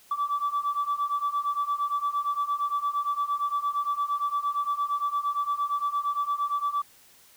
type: beating tone pair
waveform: sine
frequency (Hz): 1152 / 1160.7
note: D6 / D6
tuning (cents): -34 / -21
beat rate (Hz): 8.7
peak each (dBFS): -28 / -26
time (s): 0.11-6.82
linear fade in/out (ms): 5
effects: tanh soft clip ceiling -20 dBFS + white hiss -56 dBFS RMS until 7.36 s